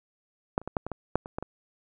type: clicks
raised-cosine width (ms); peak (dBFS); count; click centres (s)
1; -10 / -30 / -20 / -11 / -20 / -19 / -8 / -25 / -17 / -20; 10; 0.579 / 0.616 / 0.676 / 0.768 / 0.866 / 0.917 / 1.156 / 1.259 / 1.385 / 1.426
effects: none